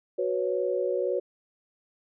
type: chord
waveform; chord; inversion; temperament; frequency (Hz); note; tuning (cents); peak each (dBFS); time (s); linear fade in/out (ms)
sine; F# suspended fourth; none; just; 370 / 493.3 / 555; F#4 / B4 / C#5; 0 / -2 / +2; -29; 0.18-1.2; 10
effects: none